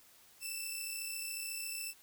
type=tone pair together; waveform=10% pulse; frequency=2637 / 2671 Hz; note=E7 / E7; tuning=0 / +22 cents; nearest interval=unison; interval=22 cents; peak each=-33 / -33 dBFS; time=0.4-1.94 s; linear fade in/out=50 ms; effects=white hiss -62 dBFS RMS until 2.02 s